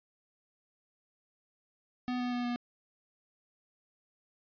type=tone with pitch steps; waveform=square; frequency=248.8 / 246.5 / 244.2 / 242 Hz; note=B3 / B3 / B3 / B3; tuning=+13 / -3 / -19 / -35 cents; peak=-32 dBFS; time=2.08-2.56 s; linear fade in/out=0 ms; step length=120 ms; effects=resampled to 11025 Hz